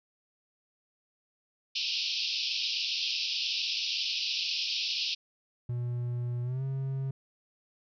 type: band-pass noise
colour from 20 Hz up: white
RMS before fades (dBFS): -32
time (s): 1.75-5.15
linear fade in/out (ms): 10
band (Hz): 2500 to 5400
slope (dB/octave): 96
type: tone with pitch glide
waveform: triangle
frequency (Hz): 121.3 to 134.59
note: B2 to C3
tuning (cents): -31 to +49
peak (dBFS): -28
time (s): 5.69-7.11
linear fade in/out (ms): 5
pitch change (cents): +180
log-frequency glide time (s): 6.43-6.63
effects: none